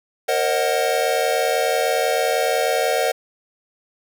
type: chord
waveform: square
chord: C half-diminished seventh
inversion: third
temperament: equal with one note detuned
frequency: 466.2 / 536.1 / 622.3 / 740 Hz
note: Bb4 / C5 / Eb5 / Gb5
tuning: 0 / +42 / 0 / 0 cents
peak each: -24 dBFS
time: 0.28-3.12 s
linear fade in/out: 10 ms
effects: none